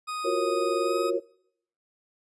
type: tone with pitch glide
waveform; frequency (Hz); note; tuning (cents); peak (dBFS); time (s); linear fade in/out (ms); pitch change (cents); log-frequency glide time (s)
40% pulse; 1244.5 to 1259.7; D#6 to D#6; 0 to +21; -30; 0.07-1.11; 20; +21; 0.84-0.95
type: chord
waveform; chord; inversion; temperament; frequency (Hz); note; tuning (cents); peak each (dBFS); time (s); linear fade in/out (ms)
sine; Gb major seventh; third; equal with one note detuned; 349.2 / 370 / 466.2 / 547; F4 / Gb4 / Bb4 / Db5; 0 / 0 / 0 / -23; -29; 0.24-1.2; 20
effects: noise-tail reverb RT60 0.7 s tail -23 dB re dry + resampled to 24000 Hz